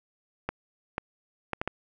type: clicks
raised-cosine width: 0.5 ms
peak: -14 dBFS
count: 5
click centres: 0.49 / 0.981 / 1.533 / 1.615 / 1.676 s
effects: none